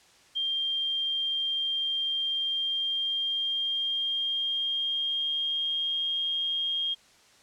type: tone with pitch glide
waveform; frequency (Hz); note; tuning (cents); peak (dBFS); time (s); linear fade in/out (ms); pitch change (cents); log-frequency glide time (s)
sine; 3188 to 3234; G7 to G#7; +28 to -47; -26; 0.35-6.95; 20; +25; 2.25-6.03
effects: white hiss -58 dBFS RMS until 7.42 s + low-pass 7000 Hz 12 dB/octave